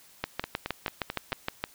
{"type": "two click trains", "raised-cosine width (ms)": 0.3, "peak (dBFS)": [-15, -12], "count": [5, 10], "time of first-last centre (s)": [[0.44, 1.321], [0.24, 1.64]], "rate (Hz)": [4.54, 6.43], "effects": ["white hiss -56 dBFS RMS until 1.74 s"]}